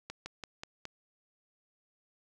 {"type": "slowing click train", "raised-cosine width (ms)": 0.2, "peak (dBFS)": -23, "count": 5, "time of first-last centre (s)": [0.1, 0.854], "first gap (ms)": 160, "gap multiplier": 1.11, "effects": []}